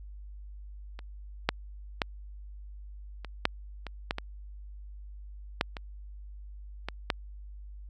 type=clicks; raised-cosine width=0.3 ms; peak=-27 / -7 / -9 / -24 / -6 / -22 / -12 / -17 / -8 / -22 / -17 / -9 dBFS; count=12; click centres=0.991 / 1.49 / 2.018 / 3.247 / 3.454 / 3.867 / 4.109 / 4.184 / 5.611 / 5.768 / 6.886 / 7.102 s; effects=added 50 Hz sine -42 dBFS peak until 7.89 s